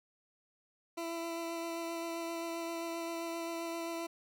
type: tone with vibrato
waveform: 20% pulse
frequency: 334.3 Hz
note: E4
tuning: 24 cents sharp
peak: -32 dBFS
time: 0.97-4.07 s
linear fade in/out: 10 ms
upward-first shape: sine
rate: 7.6 Hz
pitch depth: 12 cents each way
effects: none